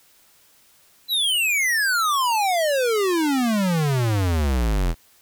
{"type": "exponential sweep", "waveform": "square", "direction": "down", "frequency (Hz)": [4053, 39.92], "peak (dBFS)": -19, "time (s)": [1.08, 4.95], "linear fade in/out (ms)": 50, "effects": ["white hiss -56 dBFS RMS until 5.21 s"]}